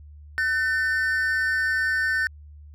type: tone pair together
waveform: triangle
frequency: 1515 / 1797.3 Hz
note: F#6 / A6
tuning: +40 / +36 cents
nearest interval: minor third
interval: 296 cents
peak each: -22 dBFS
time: 0.38-2.27 s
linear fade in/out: 0 ms
effects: added 74 Hz sine -42 dBFS peak until 2.74 s